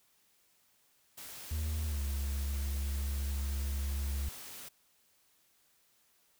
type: noise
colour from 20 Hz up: white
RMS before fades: -47 dBFS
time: 1.17-4.69 s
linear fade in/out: 10 ms
type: tone with pitch glide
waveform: triangle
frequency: 77 to 69.4 Hz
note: D#2 to C#2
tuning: -17 to +3 cents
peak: -30 dBFS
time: 1.51-4.29 s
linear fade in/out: 5 ms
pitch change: -180 cents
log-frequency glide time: 1.87-2.01 s
effects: white hiss -70 dBFS RMS until 6.39 s